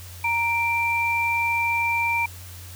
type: tone pair together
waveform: sine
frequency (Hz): 932.3 / 2356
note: A#5 / D7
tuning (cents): 0 / +5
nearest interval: octave + major third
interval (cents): 1605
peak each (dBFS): -24 / -22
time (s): 0.24-2.26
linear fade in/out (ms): 5
effects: added 89 Hz sine -39 dBFS peak until 2.75 s + white hiss -44 dBFS RMS until 2.75 s